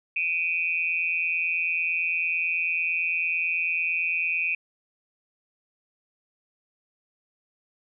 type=tone with amplitude modulation; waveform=sine; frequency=2489 Hz; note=D#7; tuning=in tune; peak=-19 dBFS; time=0.16-4.55 s; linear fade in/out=5 ms; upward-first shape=sine; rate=169 Hz; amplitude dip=95%; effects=none